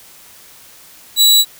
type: tone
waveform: sawtooth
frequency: 3921 Hz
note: B7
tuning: 13 cents flat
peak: -4 dBFS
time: 1.16-1.45 s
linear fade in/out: 50 ms
effects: white hiss -42 dBFS RMS until 1.59 s